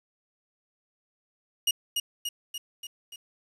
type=tone with echo; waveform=sawtooth; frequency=2871 Hz; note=F7; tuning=47 cents sharp; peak=-18 dBFS; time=1.67-1.71 s; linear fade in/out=5 ms; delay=290 ms; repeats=5; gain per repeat=-4 dB; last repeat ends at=3.16 s; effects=resampled to 32000 Hz + 9-bit